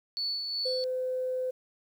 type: tone with tremolo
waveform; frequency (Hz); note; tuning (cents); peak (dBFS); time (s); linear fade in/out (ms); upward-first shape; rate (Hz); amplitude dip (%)
sine; 4451; C#8; +6; -28; 0.17-0.84; 0; sine; 2.7; 40
type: tone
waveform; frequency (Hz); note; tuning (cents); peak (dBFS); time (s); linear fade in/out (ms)
sine; 511; C5; -41; -28; 0.65-1.51; 10
effects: tanh soft clip ceiling -21 dBFS + 10-bit